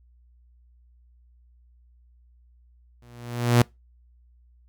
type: tone with exponential growth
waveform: sawtooth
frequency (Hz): 120.1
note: B2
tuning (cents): -48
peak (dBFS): -9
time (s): 3.02-3.62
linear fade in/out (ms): 5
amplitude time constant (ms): 130
effects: noise-tail reverb RT60 0.2 s tail -24 dB re dry + added 60 Hz sine -54 dBFS peak until 4.68 s